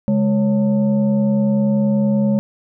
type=tone with frequency modulation; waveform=sine; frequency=207.7 Hz; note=G#3; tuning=in tune; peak=-13 dBFS; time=0.08-2.39 s; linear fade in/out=0 ms; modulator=345 Hz; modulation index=0.64; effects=none